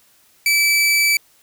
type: tone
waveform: sawtooth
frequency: 2310 Hz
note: D7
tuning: 29 cents flat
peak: -10 dBFS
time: 0.46-1.17 s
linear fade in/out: 2 ms
effects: white hiss -55 dBFS RMS until 1.42 s